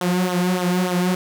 sawtooth tone with flanger, 180.4 Hz, F#3, 44 cents flat, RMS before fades -20 dBFS, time 0.01-1.15 s, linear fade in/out 2 ms, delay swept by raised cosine 0.41 to 4.01 ms, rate 3.4 Hz, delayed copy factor -0.75, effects none

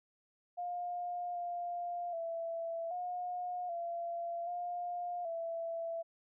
sine tone with pitch steps, 708 / 700 / 666 / 718 / 684 / 706 / 666 Hz, F5 / F5 / E5 / F5 / F5 / F5 / E5, +23 / +4 / +18 / +48 / -36 / +19 / +18 cents, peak -36 dBFS, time 0.57-6.03 s, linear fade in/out 20 ms, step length 780 ms, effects none

